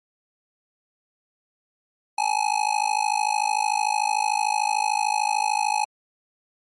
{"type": "tone with amplitude modulation", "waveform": "square", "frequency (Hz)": 845, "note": "G#5", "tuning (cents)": 30, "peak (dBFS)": -17, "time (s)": [2.18, 5.85], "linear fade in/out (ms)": 5, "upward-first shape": "sine", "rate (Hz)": 53.4, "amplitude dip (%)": 100, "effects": ["MP3 48 kbps"]}